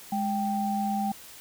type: tone pair together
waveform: sine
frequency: 207.7 / 784 Hz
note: G#3 / G5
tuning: 0 / 0 cents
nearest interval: octave + major seventh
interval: 2300 cents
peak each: -28 dBFS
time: 0.12-1.12 s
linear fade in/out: 5 ms
effects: white hiss -47 dBFS RMS until 1.4 s